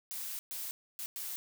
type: noise bursts at uneven times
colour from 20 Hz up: blue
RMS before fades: -40 dBFS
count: 4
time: 0.11-0.39 / 0.51-0.71 / 0.99-1.06 / 1.16-1.36 s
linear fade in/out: 0 ms
effects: none